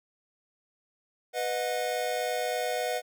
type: chord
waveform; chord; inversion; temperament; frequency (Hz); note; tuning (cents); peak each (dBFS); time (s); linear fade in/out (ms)
square; B major; none; equal with one note detuned; 493.9 / 622.3 / 725.6; B4 / D#5 / F#5; 0 / 0 / -34; -33 / -34 / -33; 1.33-3.02; 50
effects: none